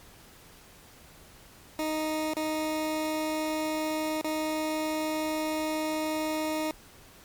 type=tone with dropouts; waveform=20% pulse; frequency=311.1 Hz; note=D#4; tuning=in tune; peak=-23 dBFS; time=1.79-6.71 s; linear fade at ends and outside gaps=1 ms; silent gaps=2.336-2.367 / 4.213-4.244 s; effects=pink hiss -53 dBFS RMS until 7.24 s + MP3 96 kbps